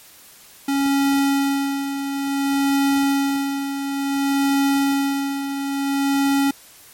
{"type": "tone with tremolo", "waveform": "square", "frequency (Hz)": 277.2, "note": "C#4", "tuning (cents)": 0, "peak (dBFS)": -16, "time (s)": [0.68, 6.51], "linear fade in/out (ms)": 5, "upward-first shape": "sine", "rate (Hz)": 0.57, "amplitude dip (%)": 60, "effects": ["white hiss -46 dBFS RMS until 6.93 s", "MP3 64 kbps"]}